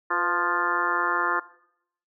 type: harmonic tone with a mistuned harmonic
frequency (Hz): 175.1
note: F3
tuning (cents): +5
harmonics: 2 / 3 / 4 / 5 / 6 / 7 / 8 / 9 / 10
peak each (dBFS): -33 / -38 / -37 / -34 / -27 / -29 / -29 / -39 / -30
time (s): 0.1-1.4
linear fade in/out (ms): 10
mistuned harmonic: 3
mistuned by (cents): -62
effects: noise-tail reverb RT60 0.7 s tail -18 dB re dry